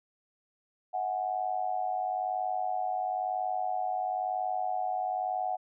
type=tone with amplitude modulation; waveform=sine; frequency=740 Hz; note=F#5; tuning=in tune; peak=-25 dBFS; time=0.93-5.57 s; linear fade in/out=20 ms; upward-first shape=sine; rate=101 Hz; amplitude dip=80%; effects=none